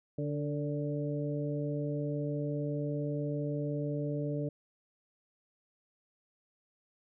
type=harmonic tone with a mistuned harmonic; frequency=145.8 Hz; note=D3; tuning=12 cents flat; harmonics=1 / 2 / 3 / 4; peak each=-34 / -37 / -39 / -40 dBFS; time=0.18-4.49 s; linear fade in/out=5 ms; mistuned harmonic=3; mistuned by=+30 cents; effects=none

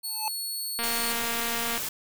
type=tone; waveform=15% pulse; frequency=4398 Hz; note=C#8; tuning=14 cents flat; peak=-24 dBFS; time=0.03-1.13 s; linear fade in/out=20 ms
type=tone with exponential growth; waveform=square; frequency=870 Hz; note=A5; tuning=20 cents flat; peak=-26 dBFS; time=0.03-0.28 s; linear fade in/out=1 ms; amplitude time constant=53 ms
type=click train; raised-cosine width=0.3 ms; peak=-16 dBFS; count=231; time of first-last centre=0.79-1.777 s; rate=233 Hz
type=noise; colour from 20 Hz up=white; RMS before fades=-32 dBFS; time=0.83-1.89 s; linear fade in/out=5 ms
effects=none

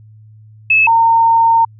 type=tone pair in turn; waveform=sine; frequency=2602 / 914.6 Hz; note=E7 / A#5; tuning=-23 / -33 cents; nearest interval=octave + tritone; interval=1810 cents; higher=first; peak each=-7 dBFS; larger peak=neither; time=0.7-0.87 / 0.87-1.65 s; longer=second; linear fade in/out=5 ms; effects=added 108 Hz sine -38 dBFS peak until 1.79 s

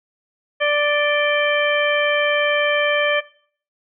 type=harmonic tone with a mistuned harmonic; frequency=587.3 Hz; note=D5; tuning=in tune; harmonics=1 / 2 / 3 / 4 / 5; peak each=-18 / -26 / -22 / -24 / -26 dBFS; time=0.6-3.21 s; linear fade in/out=20 ms; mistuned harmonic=5; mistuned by=+97 cents; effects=noise-tail reverb RT60 0.5 s tail -18 dB re dry

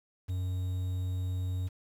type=tone with quantisation; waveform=triangle; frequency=91.8 Hz; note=F#2; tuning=13 cents flat; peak=-28 dBFS; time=0.28-1.69 s; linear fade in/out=20 ms; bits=9; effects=none

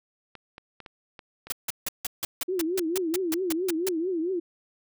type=clicks; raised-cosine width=0.3 ms; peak=-26 dBFS; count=6; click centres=0.353 / 0.581 / 0.803 / 0.862 / 1.192 / 1.47 s
type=noise bursts; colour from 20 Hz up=white; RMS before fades=-29 dBFS; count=14; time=1.5-3.888 s; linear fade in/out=2 ms; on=22 ms; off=160 ms
type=tone with vibrato; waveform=sine; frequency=347.5 Hz; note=F4; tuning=9 cents flat; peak=-25 dBFS; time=2.48-4.4 s; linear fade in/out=10 ms; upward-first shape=triangle; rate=4.5 Hz; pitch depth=200 cents each way
effects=none

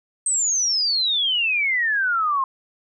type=exponential sweep; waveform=sine; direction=down; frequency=8360 to 1046.5 Hz; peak=-18 dBFS; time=0.26-2.44 s; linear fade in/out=2 ms; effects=none

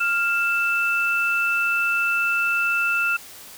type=tone pair together; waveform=sine; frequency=1396.9 / 2648 Hz; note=F6 / E7; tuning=0 / +7 cents; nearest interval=major seventh; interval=1107 cents; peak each=-21 / -22 dBFS; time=0-3.17 s; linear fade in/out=10 ms; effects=white hiss -42 dBFS RMS until 3.57 s

